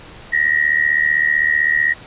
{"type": "tone with amplitude modulation", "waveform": "sine", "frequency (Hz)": 1894, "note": "A#6", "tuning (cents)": 27, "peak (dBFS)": -9, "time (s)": [0.32, 1.94], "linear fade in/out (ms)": 20, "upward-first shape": "sine", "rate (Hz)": 75.7, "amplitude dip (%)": 85, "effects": ["pink hiss -39 dBFS RMS until 2.06 s", "resampled to 8000 Hz"]}